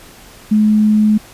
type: tone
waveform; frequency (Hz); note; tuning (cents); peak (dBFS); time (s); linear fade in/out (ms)
sine; 213.2; G#3; +46; -8; 0.51-1.18; 10
effects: pink hiss -40 dBFS RMS until 1.33 s + resampled to 32000 Hz